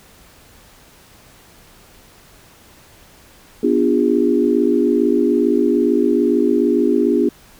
sine chord, B diminished seventh, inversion none, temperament equal with one note detuned, 246.9 / 293.7 / 349.2 / 406.8 Hz, B3 / D4 / F4 / Ab4, 0 / 0 / 0 / -36 cents, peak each -18 dBFS, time 3.63-7.29 s, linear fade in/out 5 ms, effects pink hiss -47 dBFS RMS until 7.59 s

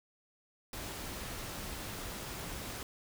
pink noise, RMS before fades -42 dBFS, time 0.73-2.83 s, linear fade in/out 2 ms, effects none

